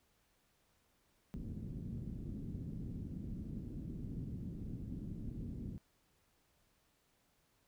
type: low-pass noise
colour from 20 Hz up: white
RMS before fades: -44 dBFS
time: 1.34-5.78 s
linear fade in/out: 0 ms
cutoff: 240 Hz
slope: 24 dB/octave
effects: pink hiss -75 dBFS RMS until 7.67 s